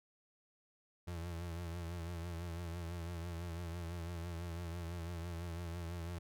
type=tone with vibrato; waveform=35% pulse; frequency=85.3 Hz; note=F2; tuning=40 cents flat; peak=-39 dBFS; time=1.07-6.19 s; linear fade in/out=10 ms; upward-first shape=triangle; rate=6 Hz; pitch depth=70 cents each way; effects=none